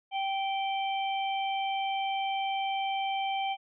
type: harmonic tone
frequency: 780 Hz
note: G5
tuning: 9 cents flat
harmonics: 1 / 3 / 4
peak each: -29 / -38 / -38 dBFS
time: 0.11-3.57 s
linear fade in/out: 50 ms
effects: none